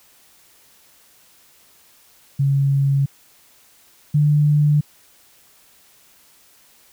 sine tone pair in turn, 138.59 / 148.28 Hz, C#3 / D3, 0 / +17 cents, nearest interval minor second, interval 117 cents, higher second, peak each -14 / -12 dBFS, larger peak second, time 2.39-3.06 / 4.14-4.81 s, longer neither, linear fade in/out 10 ms, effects white hiss -53 dBFS RMS until 6.92 s

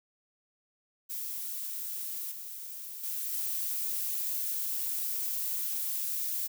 violet noise with level steps, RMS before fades -37 / -42 / -35 / -33 dBFS, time 1.09-6.48 s, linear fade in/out 20 ms, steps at 2.31 / 3.03 / 3.32 s, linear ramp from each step 10 ms, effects none

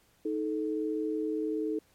sine tone pair together, 314 / 435.1 Hz, D#4 / A4, +16 / -19 cents, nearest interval tritone, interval 565 cents, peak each -31 / -32 dBFS, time 0.25-1.79 s, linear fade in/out 5 ms, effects pink hiss -66 dBFS RMS until 1.94 s + MP3 64 kbps

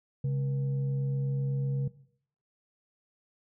sine tone with frequency modulation, 137 Hz, C#3, 20 cents flat, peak -26 dBFS, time 0.24-1.88 s, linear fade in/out 5 ms, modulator 342 Hz, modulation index 0.24, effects noise-tail reverb RT60 0.6 s tail -17 dB re dry

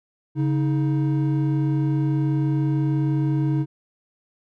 triangle tone pair together, 140.3 / 314.5 Hz, C#3 / D#4, +21 / +19 cents, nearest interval octave + major second, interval 1398 cents, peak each -18 / -22 dBFS, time 0.35-3.66 s, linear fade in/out 50 ms, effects none

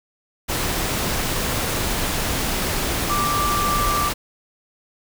sine tone in noise, 1174.7 Hz, D6, in tune, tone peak -20 dBFS, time 3.09-4.1 s, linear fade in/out 20 ms, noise pink, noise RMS -23 dBFS, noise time 0.48-4.14 s, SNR 0 dB, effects none

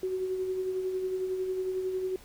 sine tone with tremolo, 373.5 Hz, F#4, 16 cents sharp, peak -27 dBFS, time 0.03-2.16 s, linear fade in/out 2 ms, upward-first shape sine, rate 11 Hz, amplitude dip 40%, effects pink hiss -54 dBFS RMS until 2.24 s

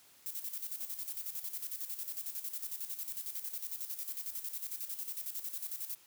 violet noise with tremolo, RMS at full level -39 dBFS, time 0.26-5.95 s, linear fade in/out 0 ms, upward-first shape square, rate 11 Hz, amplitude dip 65%, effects white hiss -62 dBFS RMS until 6.06 s + high-pass 60 Hz 12 dB/octave

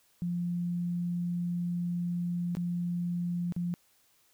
sine tone with dropouts, 174.5 Hz, F3, 1 cent flat, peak -29 dBFS, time 0.22-3.74 s, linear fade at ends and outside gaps 0 ms, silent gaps 2.551-2.569 / 3.523-3.564 s, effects white hiss -67 dBFS RMS until 4.33 s

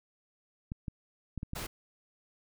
clicks, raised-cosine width 5 ms, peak -24 dBFS, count 5, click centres 0.719 / 0.882 / 1.377 / 1.431 / 1.534 s
pink noise, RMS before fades -39 dBFS, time 1.55-1.67 s, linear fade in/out 10 ms
effects none

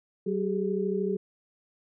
sine tone cluster, 190.2 / 385.8 / 418.9 Hz, F#3 / G4 / G#4, +48 / -28 / +15 cents, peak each -30 dBFS, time 0.26-1.17 s, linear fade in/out 10 ms, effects none

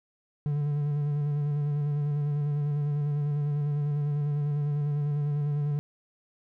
triangle tone with vibrato, 146.1 Hz, D3, 9 cents flat, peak -23 dBFS, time 0.46-5.79 s, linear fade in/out 0 ms, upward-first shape square, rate 10 Hz, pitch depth 23 cents each way, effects none

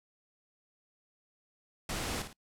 pink noise with echo, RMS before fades -36 dBFS, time 1.89-2.22 s, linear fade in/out 2 ms, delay 55 ms, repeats 2, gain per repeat -8 dB, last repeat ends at 2.33 s, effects noise-tail reverb RT60 0.1 s tail -25 dB re dry + low-pass 11000 Hz 12 dB/octave

